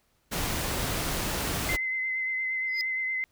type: noise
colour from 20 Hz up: pink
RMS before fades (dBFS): -30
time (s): 0.31-1.77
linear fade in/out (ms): 20
type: tone with vibrato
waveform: sine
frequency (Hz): 2057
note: C7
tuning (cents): -30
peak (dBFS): -27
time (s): 1.69-3.24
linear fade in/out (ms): 0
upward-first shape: sine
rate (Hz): 8.6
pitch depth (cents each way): 21
type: tone with exponential growth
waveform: triangle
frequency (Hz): 4988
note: D#8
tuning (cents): +3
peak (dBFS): -25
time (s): 2.67-2.81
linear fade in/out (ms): 0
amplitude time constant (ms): 29
effects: pink hiss -70 dBFS RMS until 3.31 s